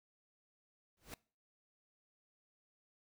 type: noise with exponential growth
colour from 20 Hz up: pink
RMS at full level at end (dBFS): -44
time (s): 0.97-1.14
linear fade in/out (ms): 1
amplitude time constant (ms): 36
effects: noise-tail reverb RT60 0.4 s tail -23 dB re dry